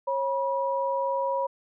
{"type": "tone pair together", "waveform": "sine", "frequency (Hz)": [545, 969], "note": ["C#5", "B5"], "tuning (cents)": [-29, -33], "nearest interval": "minor seventh", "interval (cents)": 996, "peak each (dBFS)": -27, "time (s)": [0.07, 1.47], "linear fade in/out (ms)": 10, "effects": []}